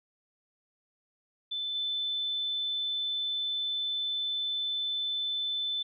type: tone with level steps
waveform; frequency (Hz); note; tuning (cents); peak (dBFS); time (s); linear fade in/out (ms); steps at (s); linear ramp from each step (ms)
sine; 3520; A7; 0; -31 / -29; 1.51-5.83; 10; 1.75; 2
effects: none